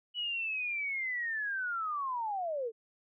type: linear sweep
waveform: sine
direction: down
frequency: 2960 to 427.6 Hz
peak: -32 dBFS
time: 0.14-2.72 s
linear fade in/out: 50 ms
effects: none